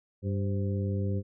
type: harmonic tone with a mistuned harmonic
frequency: 98.4 Hz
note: G2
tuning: 7 cents sharp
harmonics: 1 / 2 / 3 / 4 / 5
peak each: -28 / -34 / -41 / -39 / -41 dBFS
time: 0.22-1.23 s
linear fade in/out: 50 ms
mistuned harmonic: 5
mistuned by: +76 cents
effects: none